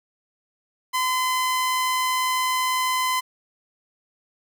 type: tone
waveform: sawtooth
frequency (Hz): 1022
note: C6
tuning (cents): -41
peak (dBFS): -17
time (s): 0.93-3.21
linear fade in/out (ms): 20
effects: none